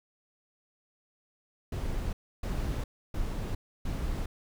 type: noise bursts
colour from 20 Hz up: brown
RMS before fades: -32 dBFS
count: 4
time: 1.72-4.26 s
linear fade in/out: 5 ms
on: 410 ms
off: 300 ms
effects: none